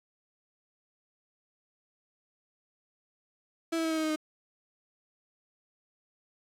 35% pulse tone with pitch steps, 329.6 / 326 / 322.4 / 318.9 / 315.4 / 312 / 308.6 Hz, E4 / E4 / E4 / D#4 / D#4 / D#4 / D#4, 0 / -19 / -38 / +43 / +24 / +5 / -14 cents, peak -26 dBFS, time 3.72-4.161 s, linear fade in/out 10 ms, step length 63 ms, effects low-pass 11000 Hz 12 dB/octave + 9-bit

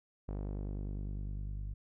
sawtooth tone with low-pass filter sweep, 49.95 Hz, G1, 33 cents sharp, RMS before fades -39 dBFS, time 0.28-1.74 s, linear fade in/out 10 ms, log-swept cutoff 720 to 100 Hz, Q 0.78, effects none

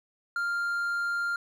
triangle tone, 1396.9 Hz, F6, in tune, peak -25 dBFS, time 0.36-1.36 s, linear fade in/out 2 ms, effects none

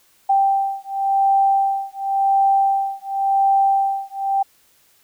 sine beating tone pair, 784 / 784.92 Hz, G5 / G5, 0 / +2 cents, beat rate 0.92 Hz, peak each -18 dBFS, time 0.29-4.43 s, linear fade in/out 10 ms, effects white hiss -57 dBFS RMS until 5.03 s

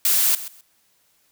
blue noise with echo, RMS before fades -18 dBFS, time 0.05-0.35 s, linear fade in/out 2 ms, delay 130 ms, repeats 2, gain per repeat -15 dB, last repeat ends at 0.61 s, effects white hiss -63 dBFS RMS until 1.31 s

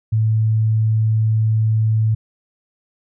sine tone, 110 Hz, A2, in tune, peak -13 dBFS, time 0.12-2.15 s, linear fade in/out 10 ms, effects none

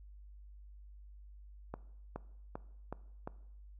accelerating click train, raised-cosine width 1 ms, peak -26 dBFS, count 5, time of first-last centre 1.74-3.275 s, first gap 420 ms, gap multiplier 0.94, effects noise-tail reverb RT60 0.8 s tail -19 dB re dry + added 50 Hz sine -51 dBFS peak until 3.79 s

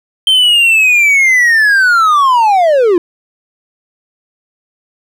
triangle linear sweep, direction down, 3136 to 329.6 Hz, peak -4 dBFS, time 0.27-2.98 s, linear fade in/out 2 ms, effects none

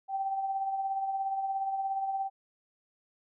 sine tone with tremolo, 778 Hz, G5, 13 cents flat, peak -27 dBFS, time 0.08-2.3 s, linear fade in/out 50 ms, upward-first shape triangle, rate 17 Hz, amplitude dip 50%, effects none

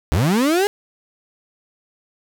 35% pulse linear sweep, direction up, 62 to 420.8 Hz, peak -13 dBFS, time 0.12-0.67 s, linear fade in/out 0 ms, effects none

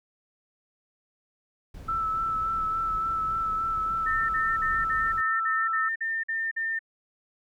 brown noise, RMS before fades -41 dBFS, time 1.74-5.21 s, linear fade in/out 5 ms
sine tone with vibrato, 1318.5 Hz, E6, in tune, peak -25 dBFS, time 1.88-5.89 s, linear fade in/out 10 ms, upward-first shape sine, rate 3.5 Hz, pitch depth 20 cents each way
sine tone bursts, 1805 Hz, A6, 44 cents sharp, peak -26 dBFS, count 10, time 4.06-6.792 s, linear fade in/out 10 ms, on 230 ms, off 48 ms
effects none

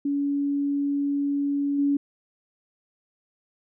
sine tone with level steps, 283.4 Hz, C#4, 38 cents sharp, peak -22 / -19 dBFS, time 0.05-1.97 s, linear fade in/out 5 ms, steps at 1.78 s, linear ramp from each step 10 ms, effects none

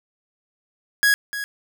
45% pulse tone with echo, 1661.2 Hz, G#6, in tune, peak -14 dBFS, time 1.03-1.14 s, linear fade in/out 0 ms, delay 300 ms, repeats 1, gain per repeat -12 dB, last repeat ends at 1.44 s, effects none

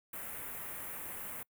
white band-stop noise, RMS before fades -43 dBFS, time 0.13-1.43 s, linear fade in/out 5 ms, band 2400 to 10000 Hz, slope 24 dB/octave, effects noise-tail reverb RT60 0.1 s tail -25 dB re dry

